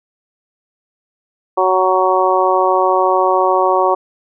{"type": "harmonic tone", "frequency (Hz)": 186.3, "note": "F#3", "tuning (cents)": 12, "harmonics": [2, 3, 4, 5, 6], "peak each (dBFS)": [-17, -17, -17, -17, -17], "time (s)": [1.57, 3.95], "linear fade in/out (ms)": 10, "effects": []}